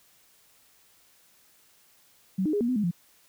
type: tone with pitch steps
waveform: sine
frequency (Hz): 189.4 / 307.7 / 411.2 / 237.6 / 253.4 / 209.7 / 172.9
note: F#3 / D#4 / G#4 / A#3 / B3 / G#3 / F3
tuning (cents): +41 / -19 / -17 / +33 / +45 / +17 / -17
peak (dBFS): -23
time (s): 2.38-2.912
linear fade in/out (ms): 10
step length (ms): 76
effects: white hiss -61 dBFS RMS until 3.28 s